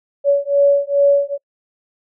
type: beating tone pair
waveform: sine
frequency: 564 / 566.4 Hz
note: C#5 / C#5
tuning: +30 / +37 cents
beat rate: 2.4 Hz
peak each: -14 dBFS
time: 0.24-1.38 s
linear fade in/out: 50 ms
effects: noise-tail reverb RT60 0.1 s tail -26 dB re dry